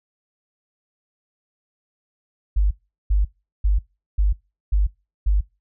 sine tone bursts, 50 Hz, G1, 35 cents sharp, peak -14 dBFS, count 6, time 2.56-5.41 s, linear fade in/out 10 ms, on 150 ms, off 390 ms, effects noise-tail reverb RT60 0.3 s tail -25 dB re dry

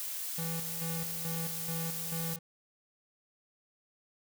blue noise, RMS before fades -38 dBFS, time 0-2.36 s, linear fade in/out 0 ms
square tone with tremolo, 164.81 Hz, E3, in tune, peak -36 dBFS, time 0.38-2.39 s, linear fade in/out 5 ms, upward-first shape square, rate 2.3 Hz, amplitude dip 65%
effects none

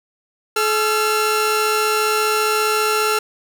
sawtooth tone pair together, 428.7 / 1361 Hz, A4 / F6, -45 / -45 cents, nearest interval octave + minor sixth, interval 2000 cents, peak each -15 dBFS, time 0.56-3.19 s, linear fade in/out 5 ms, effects none

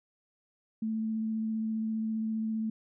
sine tone with vibrato, 220.5 Hz, A3, 4 cents sharp, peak -29 dBFS, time 0.82-2.7 s, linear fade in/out 5 ms, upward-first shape triangle, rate 15 Hz, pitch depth 14 cents each way, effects none

